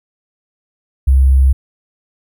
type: tone with sample-and-hold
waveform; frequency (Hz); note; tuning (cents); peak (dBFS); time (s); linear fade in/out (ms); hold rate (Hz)
sine; 66.5; C2; +29; -6; 1.07-1.53; 10; 11025
effects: none